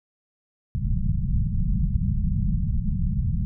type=low-pass noise; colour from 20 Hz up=pink; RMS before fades=-23 dBFS; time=0.75-3.45 s; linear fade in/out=0 ms; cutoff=210 Hz; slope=96 dB/octave; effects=none